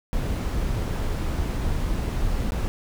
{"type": "noise with dropouts", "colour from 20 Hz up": "brown", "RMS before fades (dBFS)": -25, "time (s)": [0.13, 2.68], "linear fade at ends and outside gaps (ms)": 0, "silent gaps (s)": [2.507, 2.521], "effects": []}